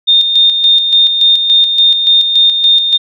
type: tone with tremolo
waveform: sine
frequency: 3646 Hz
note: A#7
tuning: 39 cents flat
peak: -4 dBFS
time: 0.07-2.98 s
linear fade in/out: 20 ms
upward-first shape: square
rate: 3.5 Hz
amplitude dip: 50%
effects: none